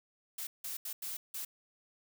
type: noise bursts at uneven times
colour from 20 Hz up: blue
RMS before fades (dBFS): -40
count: 5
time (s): 0.38-0.47 / 0.64-0.77 / 0.85-0.93 / 1.02-1.17 / 1.34-1.45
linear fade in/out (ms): 5
effects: none